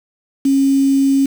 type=tone with quantisation; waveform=sine; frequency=273.1 Hz; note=C#4; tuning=26 cents flat; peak=-10 dBFS; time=0.45-1.26 s; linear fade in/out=5 ms; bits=5; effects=none